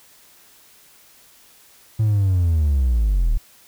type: linear sweep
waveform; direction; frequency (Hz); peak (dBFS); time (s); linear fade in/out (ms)
triangle; down; 111.6 to 34.65; -12; 1.99-3.38; 10
effects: tanh soft clip ceiling -9 dBFS + white hiss -51 dBFS RMS until 3.67 s